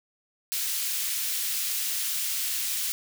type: high-pass noise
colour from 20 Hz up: white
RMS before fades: -29 dBFS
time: 0.52-2.92 s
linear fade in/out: 0 ms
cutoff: 2400 Hz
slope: 12 dB/octave
effects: none